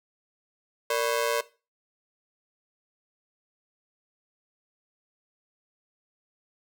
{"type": "ring-modulated tone", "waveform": "sawtooth", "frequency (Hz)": 523.3, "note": "C5", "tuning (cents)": 0, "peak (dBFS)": -17, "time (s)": [0.9, 1.41], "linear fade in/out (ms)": 5, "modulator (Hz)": 59.5, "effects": ["noise-tail reverb RT60 0.3 s tail -17 dB re dry"]}